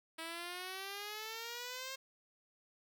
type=exponential sweep; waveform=5% pulse; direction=up; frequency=322.3 to 537 Hz; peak=-31 dBFS; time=0.18-1.96 s; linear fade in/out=10 ms; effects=none

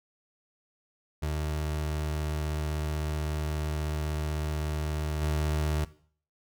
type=tone with level steps; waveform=30% pulse; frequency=76.3 Hz; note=D#2; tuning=33 cents flat; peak=-26 / -23 dBFS; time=1.22-5.85 s; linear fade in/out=10 ms; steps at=5.21 s; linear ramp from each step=20 ms; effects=noise-tail reverb RT60 0.5 s tail -17 dB re dry

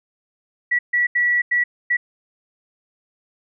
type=tone bursts at uneven times; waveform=sine; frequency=1942 Hz; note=B6; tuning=30 cents flat; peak=-15 dBFS; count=5; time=0.71-0.79 / 0.93-1.07 / 1.15-1.42 / 1.51-1.64 / 1.9-1.97 s; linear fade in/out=10 ms; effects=none

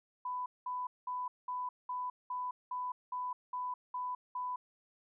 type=tone bursts; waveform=sine; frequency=997 Hz; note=B5; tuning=16 cents sharp; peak=-35 dBFS; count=11; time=0.25-4.56 s; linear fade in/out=5 ms; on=210 ms; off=200 ms; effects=none

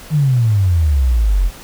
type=exponential sweep; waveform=sine; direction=down; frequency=158.9 to 41.79 Hz; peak=-10 dBFS; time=0.1-1.51 s; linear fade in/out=50 ms; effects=pink hiss -37 dBFS RMS until 1.63 s

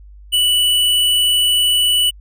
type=tone with hard clipping; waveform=sine; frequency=2961 Hz; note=F#7; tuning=1 cent sharp; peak=-13 dBFS; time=0.32-2.11 s; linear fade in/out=20 ms; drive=14 dB; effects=added 50 Hz sine -37 dBFS peak until 2.2 s

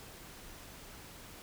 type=silence; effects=pink hiss -51 dBFS RMS until 1.42 s

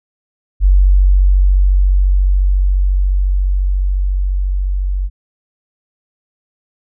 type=tone with level ramp; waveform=sine; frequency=47.1 Hz; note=F#1; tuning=32 cents sharp; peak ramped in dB=-5 to -14 dBFS; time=0.6-5.1 s; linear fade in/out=50 ms; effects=none

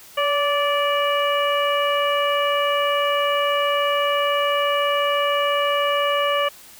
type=harmonic tone with a mistuned harmonic; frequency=582 Hz; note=D5; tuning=16 cents flat; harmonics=1 / 2 / 3 / 4 / 5; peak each=-21 / -22 / -29 / -29 / -26 dBFS; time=0.17-6.49 s; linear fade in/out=10 ms; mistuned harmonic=1; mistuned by=-31 cents; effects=white hiss -45 dBFS RMS until 6.79 s

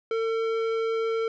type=tone with tanh clipping; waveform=triangle; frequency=451 Hz; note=A4; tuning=43 cents sharp; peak=-26 dBFS; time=0.11-1.28 s; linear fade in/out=2 ms; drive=18 dB; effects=none

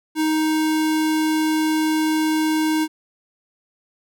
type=tone; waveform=square; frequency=312.6 Hz; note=D#4; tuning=8 cents sharp; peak=-18 dBFS; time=0.15-2.88 s; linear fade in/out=50 ms; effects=none

